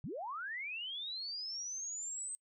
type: linear sweep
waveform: sine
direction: up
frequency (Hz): 109.9 to 8310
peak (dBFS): -39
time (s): 0.04-2.35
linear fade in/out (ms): 0
effects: noise-tail reverb RT60 0.1 s tail -24 dB re dry